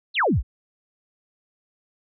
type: exponential sweep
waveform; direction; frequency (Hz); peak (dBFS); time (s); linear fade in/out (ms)
sine; down; 4435 to 38.6; -17; 0.14-0.43; 50
effects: none